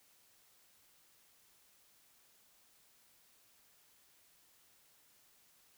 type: silence
effects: white hiss -68 dBFS RMS until 5.77 s